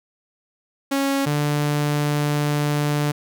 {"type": "tone pair in turn", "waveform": "sawtooth", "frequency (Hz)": [275.4, 147.24], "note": ["C#4", "D3"], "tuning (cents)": [-11, 5], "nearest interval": "major seventh", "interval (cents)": 1084, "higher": "first", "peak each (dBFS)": -15, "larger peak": "neither", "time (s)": [[0.91, 1.26], [1.26, 3.12]], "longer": "second", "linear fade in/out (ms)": 10, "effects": []}